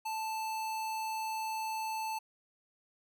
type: tone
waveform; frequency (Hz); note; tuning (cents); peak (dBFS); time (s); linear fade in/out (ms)
square; 880; A5; 0; -35; 0.05-2.19; 10
effects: none